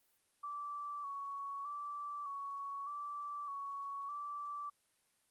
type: tone with vibrato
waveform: sine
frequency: 1140 Hz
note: C#6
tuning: 48 cents sharp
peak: -40 dBFS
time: 0.43-4.7 s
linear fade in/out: 10 ms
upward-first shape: square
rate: 0.82 Hz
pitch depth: 36 cents each way
effects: white hiss -75 dBFS RMS until 5.3 s + Opus 32 kbps